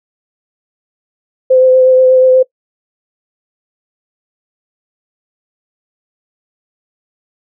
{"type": "tone with vibrato", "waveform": "sine", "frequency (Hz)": 515, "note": "C5", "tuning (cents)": -28, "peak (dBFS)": -4, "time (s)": [1.5, 2.43], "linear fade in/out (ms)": 10, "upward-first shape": "triangle", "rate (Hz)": 8.3, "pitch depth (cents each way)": 18, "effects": ["noise-tail reverb RT60 0.1 s tail -22 dB re dry"]}